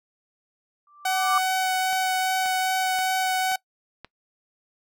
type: tone with exponential growth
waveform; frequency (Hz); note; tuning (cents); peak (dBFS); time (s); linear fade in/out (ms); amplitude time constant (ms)
sine; 1174.7; D6; 0; -17; 0.87-1.38; 2; 110
type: tone with vibrato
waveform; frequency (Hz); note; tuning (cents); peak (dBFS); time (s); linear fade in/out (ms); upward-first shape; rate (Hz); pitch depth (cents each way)
sawtooth; 750; F#5; +23; -18; 1.05-3.56; 5; sine; 2.5; 8
type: click train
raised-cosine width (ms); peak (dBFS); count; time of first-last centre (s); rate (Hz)
0.3; -23; 5; 1.93-4.046; 1.89
effects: noise-tail reverb RT60 0.1 s tail -22 dB re dry